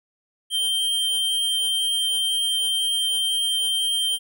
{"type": "tone", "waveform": "square", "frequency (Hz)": 3151, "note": "G7", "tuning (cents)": 8, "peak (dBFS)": -21, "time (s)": [0.5, 4.19], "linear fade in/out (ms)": 50, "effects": []}